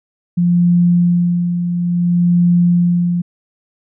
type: tone with tremolo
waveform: sine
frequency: 174.61 Hz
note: F3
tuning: in tune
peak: -8 dBFS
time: 0.37-3.22 s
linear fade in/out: 10 ms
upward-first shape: sine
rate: 0.58 Hz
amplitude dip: 55%
effects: none